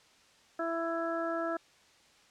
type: harmonic tone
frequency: 332.2 Hz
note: E4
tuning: 13 cents sharp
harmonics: 1 / 2 / 3 / 4 / 5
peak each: -36 / -34 / -47 / -37 / -42 dBFS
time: 0.59-1.57 s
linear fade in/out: 5 ms
effects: white hiss -62 dBFS RMS until 2.3 s + low-pass 6000 Hz 12 dB/octave